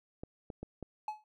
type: clicks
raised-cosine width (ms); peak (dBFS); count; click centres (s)
2; -28; 4; 0.235 / 0.502 / 0.63 / 0.827
type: tone with exponential decay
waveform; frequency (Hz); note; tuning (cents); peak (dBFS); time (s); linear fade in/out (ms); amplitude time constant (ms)
triangle; 854; G#5; +48; -29; 1.08-1.24; 2; 34
effects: none